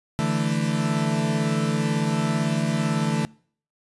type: chord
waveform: 40% pulse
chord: D suspended second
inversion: none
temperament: equal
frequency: 146.83 / 164.81 / 220 Hz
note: D3 / E3 / A3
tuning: 0 / 0 / 0 cents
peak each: -25 dBFS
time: 0.19-3.25 s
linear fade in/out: 0 ms
effects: noise-tail reverb RT60 0.5 s tail -24 dB re dry + resampled to 24000 Hz